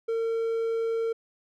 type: tone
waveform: triangle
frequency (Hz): 455.1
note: A#4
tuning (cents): -42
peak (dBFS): -23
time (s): 0.08-1.13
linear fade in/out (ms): 10
effects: none